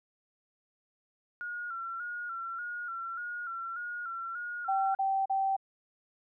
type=tone with vibrato; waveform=sine; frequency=1396.9 Hz; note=F6; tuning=in tune; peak=-35 dBFS; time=1.41-4.95 s; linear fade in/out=0 ms; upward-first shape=square; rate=1.7 Hz; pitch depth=50 cents each way
type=tone bursts; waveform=sine; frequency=776 Hz; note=G5; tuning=18 cents flat; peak=-26 dBFS; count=3; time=4.68-5.566 s; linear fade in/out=10 ms; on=270 ms; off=38 ms
effects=none